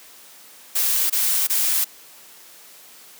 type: noise bursts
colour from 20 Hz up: blue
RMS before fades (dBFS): -20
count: 3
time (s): 0.75-1.846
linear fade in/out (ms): 10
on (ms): 350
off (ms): 23
effects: white hiss -46 dBFS RMS until 3.19 s + high-pass 200 Hz 12 dB/octave